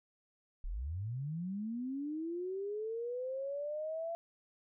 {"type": "linear sweep", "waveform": "sine", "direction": "up", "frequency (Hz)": [30.69, 678], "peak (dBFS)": -36, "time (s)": [0.64, 4.15], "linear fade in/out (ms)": 0, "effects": []}